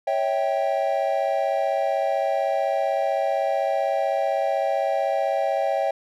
triangle chord, C# diminished, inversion none, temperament equal with one note detuned, 554.4 / 650.2 / 784 Hz, C#5 / E5 / G5, 0 / -24 / 0 cents, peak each -23 dBFS, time 0.07-5.91 s, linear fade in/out 5 ms, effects none

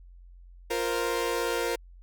sawtooth chord, F suspended fourth, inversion none, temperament equal, 349.2 / 466.2 / 523.3 Hz, F4 / Bb4 / C5, 0 / 0 / 0 cents, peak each -29 / -25 / -29 dBFS, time 0.7-1.76 s, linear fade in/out 10 ms, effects added 44 Hz sine -47 dBFS peak until 2.02 s

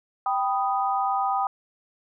sine chord, G augmented, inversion none, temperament equal, 784 / 987.8 / 1244.5 Hz, G5 / B5 / D#6, 0 / 0 / 0 cents, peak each -24 / -29 / -27 dBFS, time 0.26-1.47 s, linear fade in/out 2 ms, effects none

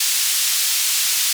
pink band-pass noise, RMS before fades -19 dBFS, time 0-1.33 s, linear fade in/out 5 ms, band 3700 to 14000 Hz, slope 12 dB/octave, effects none

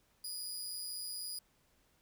20% pulse tone with amplitude modulation, 4918 Hz, D#8, 21 cents flat, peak -32 dBFS, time 0.24-1.39 s, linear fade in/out 5 ms, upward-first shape sine, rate 186 Hz, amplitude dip 45%, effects pink hiss -72 dBFS RMS until 2.01 s

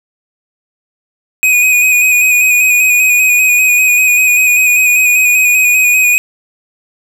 square tone with vibrato, 2489 Hz, D#7, in tune, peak -7 dBFS, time 1.43-6.18 s, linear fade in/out 0 ms, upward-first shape square, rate 5.1 Hz, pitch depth 23 cents each way, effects none

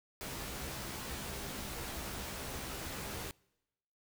pink noise with comb filter, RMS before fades -42 dBFS, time 0.21-3.31 s, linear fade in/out 0 ms, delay 15 ms, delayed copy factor +0.55, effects noise-tail reverb RT60 1.0 s tail -26 dB re dry

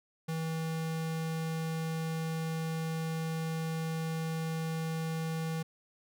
square tone, 161.5 Hz, E3, 35 cents flat, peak -33 dBFS, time 0.28-5.63 s, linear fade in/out 10 ms, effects none

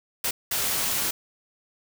white noise bursts at uneven times, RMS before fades -26 dBFS, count 2, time 0.24-0.31 / 0.51-1.11 s, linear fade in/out 5 ms, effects none

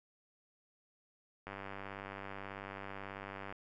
click train, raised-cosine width 0.5 ms, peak -29 dBFS, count 203, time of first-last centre 1.47-3.525 s, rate 98.3 Hz, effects none

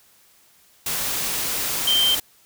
sine tone in noise, 3136 Hz, G7, in tune, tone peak -16 dBFS, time 1.87-2.15 s, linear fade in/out 5 ms, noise white, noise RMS -25 dBFS, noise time 0.86-2.2 s, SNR +6 dB, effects white hiss -56 dBFS RMS until 2.45 s

